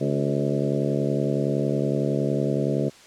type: harmonic tone with a mistuned harmonic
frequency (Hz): 70.8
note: C#2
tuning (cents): +37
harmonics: 2 / 3 / 4 / 5 / 6 / 7 / 8 / 9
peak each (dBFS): -26 / -28 / -29 / -30 / -31 / -31 / -32 / -33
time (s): 0-2.9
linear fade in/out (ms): 20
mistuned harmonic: 5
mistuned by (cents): +40
effects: white hiss -49 dBFS RMS until 3.06 s + low-pass 7000 Hz 12 dB/octave